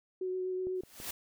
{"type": "tone with vibrato", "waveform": "sine", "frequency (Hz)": 370.1, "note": "F#4", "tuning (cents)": 0, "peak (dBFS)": -32, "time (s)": [0.21, 0.81], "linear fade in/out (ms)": 5, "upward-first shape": "sine", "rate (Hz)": 8.1, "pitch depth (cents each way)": 12}
{"type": "click train", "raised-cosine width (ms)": 2, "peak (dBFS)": -34, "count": 3, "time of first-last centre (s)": [0.67, 1.001], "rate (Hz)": 6.04}
{"type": "noise with exponential growth", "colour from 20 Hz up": "white", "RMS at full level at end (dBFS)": -36, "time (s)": [0.75, 1.11], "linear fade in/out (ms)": 5, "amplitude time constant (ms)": 77}
{"effects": []}